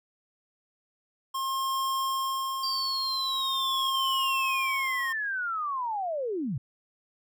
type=tone with tremolo; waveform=square; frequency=1069 Hz; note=C6; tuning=37 cents sharp; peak=-27 dBFS; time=1.34-5.13 s; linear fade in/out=10 ms; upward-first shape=sine; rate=0.44 Hz; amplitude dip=55%
type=linear sweep; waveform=sine; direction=down; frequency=4709 to 109.1 Hz; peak=-28 dBFS; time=2.63-6.58 s; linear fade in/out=5 ms
effects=none